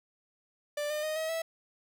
45% pulse tone with pitch steps, 589 / 604.5 / 620.4 / 636.8 / 653.5 Hz, D5 / D5 / D#5 / D#5 / E5, +5 / +50 / -5 / +40 / -15 cents, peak -31 dBFS, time 0.77-1.42 s, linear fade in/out 5 ms, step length 130 ms, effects none

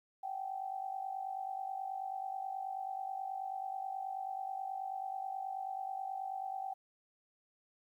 sine tone with amplitude modulation, 770 Hz, G5, 31 cents flat, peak -34 dBFS, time 0.23-6.74 s, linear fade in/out 10 ms, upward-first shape sine, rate 49.3 Hz, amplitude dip 75%, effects 12-bit

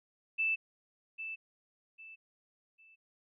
sine tone with echo, 2642 Hz, E7, 3 cents sharp, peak -28 dBFS, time 0.38-0.56 s, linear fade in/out 20 ms, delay 800 ms, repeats 3, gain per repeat -10 dB, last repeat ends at 2.96 s, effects none

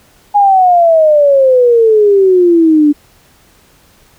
sine exponential sweep, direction down, 830.6 to 289.5 Hz, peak -4 dBFS, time 0.34-2.93 s, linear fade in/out 20 ms, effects pink hiss -47 dBFS RMS until 4.18 s

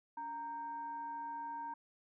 sine tone with frequency modulation, 928 Hz, A#5, 8 cents flat, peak -40 dBFS, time 0.17-1.74 s, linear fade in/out 5 ms, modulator 642 Hz, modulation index 0.34, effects none

